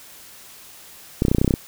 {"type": "clicks", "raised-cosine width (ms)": 3, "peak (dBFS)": -4, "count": 11, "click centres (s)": [1.221, 1.251, 1.283, 1.315, 1.348, 1.384, 1.415, 1.446, 1.478, 1.508, 1.539], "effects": ["white hiss -44 dBFS RMS until 1.67 s"]}